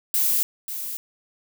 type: noise with echo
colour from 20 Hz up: violet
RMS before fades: -21 dBFS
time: 0.14-0.43 s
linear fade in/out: 0 ms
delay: 540 ms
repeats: 1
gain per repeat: -10 dB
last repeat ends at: 0.97 s
effects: none